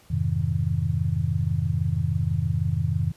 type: chord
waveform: sine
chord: F minor seventh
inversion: none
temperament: just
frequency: 87.31 / 104.77 / 130.96 / 157.15 Hz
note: F2 / Ab2 / C3 / Eb3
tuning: 0 / +16 / +2 / +18 cents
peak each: -27 dBFS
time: 0.1-3.12 s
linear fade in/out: 10 ms
effects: pink hiss -56 dBFS RMS until 3.16 s + resampled to 32000 Hz